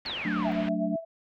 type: low-pass noise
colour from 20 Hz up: white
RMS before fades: -40 dBFS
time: 0.05-0.69 s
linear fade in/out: 2 ms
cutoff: 2800 Hz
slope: 24 dB/octave
type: exponential sweep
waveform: sine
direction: down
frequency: 4486 to 696 Hz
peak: -32 dBFS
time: 0.06-0.52 s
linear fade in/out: 0 ms
type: chord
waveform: sine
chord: D major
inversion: first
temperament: equal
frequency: 185 / 220 / 293.7 Hz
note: F#3 / A3 / D4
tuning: 0 / 0 / 0 cents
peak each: -31 dBFS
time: 0.25-0.96 s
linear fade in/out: 5 ms
type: tone with tremolo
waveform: sine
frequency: 659.3 Hz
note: E5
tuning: in tune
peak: -27 dBFS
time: 0.44-1.05 s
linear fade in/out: 20 ms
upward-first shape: sine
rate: 8.2 Hz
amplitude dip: 80%
effects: none